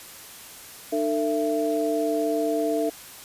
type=tone cluster; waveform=sine; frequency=302.6 / 450.3 / 668 Hz; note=D#4 / A4 / E5; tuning=-48 / +40 / +23 cents; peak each=-26 dBFS; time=0.92-2.9 s; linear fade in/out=10 ms; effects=white hiss -43 dBFS RMS until 3.24 s + resampled to 32000 Hz